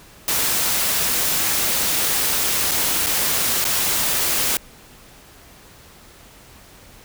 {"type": "noise with dropouts", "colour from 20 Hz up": "white", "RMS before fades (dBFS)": -20, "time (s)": [0.28, 4.57], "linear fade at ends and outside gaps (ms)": 1, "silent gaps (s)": [[2.712, 2.716], [3.062, 3.068], [3.643, 3.651]], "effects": ["pink hiss -46 dBFS RMS until 7.04 s"]}